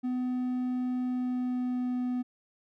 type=tone with pitch glide; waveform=triangle; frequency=251.2 to 249 Hz; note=B3 to B3; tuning=+30 to +14 cents; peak=-26 dBFS; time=0.03-2.23 s; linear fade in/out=20 ms; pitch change=-16 cents; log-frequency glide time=1.02-2.04 s; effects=none